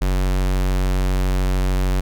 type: tone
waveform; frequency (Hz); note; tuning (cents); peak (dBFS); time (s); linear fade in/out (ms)
square; 46.58; F#1; +12; -17; 0.01-2.01; 10
effects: none